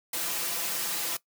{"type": "noise with comb filter", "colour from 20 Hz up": "white", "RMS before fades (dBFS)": -31, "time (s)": [0.13, 1.17], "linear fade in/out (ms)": 5, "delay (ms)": 5.9, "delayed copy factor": 1, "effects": ["noise-tail reverb RT60 0.1 s tail -19 dB re dry", "high-pass 200 Hz 12 dB/octave"]}